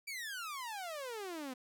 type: exponential sweep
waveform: sawtooth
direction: down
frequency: 2355 to 246.9 Hz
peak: -37 dBFS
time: 0.07-1.54 s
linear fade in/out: 10 ms
effects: none